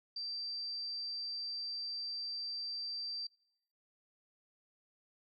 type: tone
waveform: sine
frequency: 4686 Hz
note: D8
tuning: 5 cents flat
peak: -38 dBFS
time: 0.16-3.27 s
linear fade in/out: 5 ms
effects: noise-tail reverb RT60 0.8 s tail -25 dB re dry